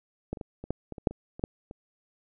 clicks, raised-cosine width 2 ms, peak -18 / -27 / -23 / -26 / -15 / -24 / -27 / -8 / -27 / -28 / -13 / -28 dBFS, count 12, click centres 0.33 / 0.372 / 0.412 / 0.64 / 0.706 / 0.923 / 0.982 / 1.072 / 1.11 / 1.395 / 1.439 / 1.711 s, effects none

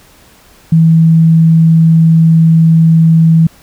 sine tone, 162.8 Hz, E3, 21 cents flat, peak -3 dBFS, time 0.72-3.47 s, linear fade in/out 5 ms, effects pink hiss -43 dBFS RMS until 3.62 s

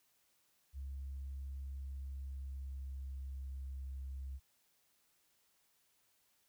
sine tone with pitch glide, 68 to 66.99 Hz, C#2 to C2, -33 to +41 cents, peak -40 dBFS, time 0.73-4.4 s, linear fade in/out 50 ms, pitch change -26 cents, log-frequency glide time 1.57-3.44 s, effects tanh soft clip ceiling -38 dBFS + white hiss -75 dBFS RMS until 6.48 s

